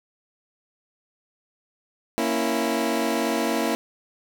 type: chord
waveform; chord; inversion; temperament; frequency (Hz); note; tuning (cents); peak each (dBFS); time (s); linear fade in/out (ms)
20% pulse; A# diminished; none; equal with one note detuned; 233.1 / 277.2 / 331.3; A#3 / C#4 / E4; 0 / 0 / +9; -21 / -23 / -21; 2.18-3.75; 0
effects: none